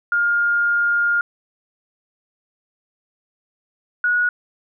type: tone pair in turn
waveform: sine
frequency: 1413 / 1456.1 Hz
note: F6 / F#6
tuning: +20 / -28 cents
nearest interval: minor second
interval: 52 cents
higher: second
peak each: -15 dBFS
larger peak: neither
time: 0.12-1.21 / 4.04-4.29 s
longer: first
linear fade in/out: 2 ms
effects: none